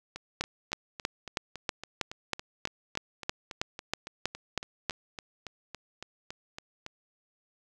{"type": "two click trains", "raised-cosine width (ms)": 0.2, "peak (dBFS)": [-22, -11], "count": [25, 15], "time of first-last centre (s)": [[0.16, 6.864], [0.41, 4.897]], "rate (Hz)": [3.58, 3.12], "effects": []}